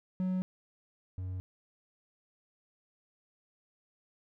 triangle tone pair in turn, 185 / 92.5 Hz, F#3 / F#2, 0 / 0 cents, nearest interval octave, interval 1200 cents, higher first, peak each -27 / -33 dBFS, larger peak first, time 0.2-0.42 / 1.18-1.4 s, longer neither, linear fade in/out 0 ms, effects none

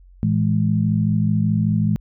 sine tone cluster, 111.4 / 164.9 / 210 Hz, A2 / E3 / G#3, +22 / +1 / +19 cents, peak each -20 dBFS, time 0.23-1.96 s, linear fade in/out 0 ms, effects added 45 Hz sine -44 dBFS peak until 2 s

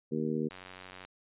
harmonic tone, 77.78 Hz, D#2, in tune, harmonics 2 / 3 / 4 / 5 / 6, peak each -37 / -33 / -37 / -36 / -38 dBFS, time 0.11-0.49 s, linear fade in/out 20 ms
click train, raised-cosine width 0.3 ms, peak -30 dBFS, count 51, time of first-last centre 0.51-1.05 s, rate 92.6 Hz
effects resampled to 8000 Hz

